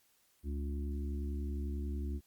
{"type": "harmonic tone", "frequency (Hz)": 71, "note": "C#2", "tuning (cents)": 42, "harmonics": [1, 3, 4, 5], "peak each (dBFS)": [-35, -45, -47, -49], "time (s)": [0.43, 2.21], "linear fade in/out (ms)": 50, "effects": ["white hiss -71 dBFS RMS until 2.26 s", "Opus 48 kbps"]}